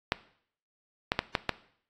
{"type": "clicks", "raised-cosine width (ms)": 0.3, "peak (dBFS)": -8, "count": 5, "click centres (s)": [0.121, 1.119, 1.191, 1.352, 1.493], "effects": ["noise-tail reverb RT60 0.6 s tail -17 dB re dry", "AAC 64 kbps"]}